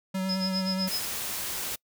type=tone with vibrato; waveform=square; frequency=188.8 Hz; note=F#3; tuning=35 cents sharp; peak=-28 dBFS; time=0.14-0.89 s; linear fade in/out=10 ms; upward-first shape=sine; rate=9.5 Hz; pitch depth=18 cents each way
type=tone with tremolo; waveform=sine; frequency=5100 Hz; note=D#8; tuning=42 cents sharp; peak=-27 dBFS; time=0.29-1.05 s; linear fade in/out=2 ms; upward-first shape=sine; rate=7.9 Hz; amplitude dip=95%
type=noise; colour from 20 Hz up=white; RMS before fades=-33 dBFS; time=0.87-1.76 s; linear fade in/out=10 ms
effects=noise-tail reverb RT60 0.1 s tail -26 dB re dry